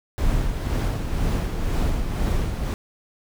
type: noise with tremolo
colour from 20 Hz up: brown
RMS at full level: -21 dBFS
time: 0.18-2.74 s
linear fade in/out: 0 ms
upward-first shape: sine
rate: 2 Hz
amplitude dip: 45%
effects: none